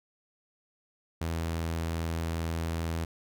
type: tone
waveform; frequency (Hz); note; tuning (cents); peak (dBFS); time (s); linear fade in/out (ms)
sawtooth; 82.41; E2; 0; -26; 1.21-3.05; 5
effects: none